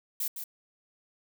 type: noise with echo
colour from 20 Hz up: violet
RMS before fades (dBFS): -31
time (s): 0.2-0.28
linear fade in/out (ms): 5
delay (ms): 160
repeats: 1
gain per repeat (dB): -7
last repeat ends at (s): 0.44
effects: none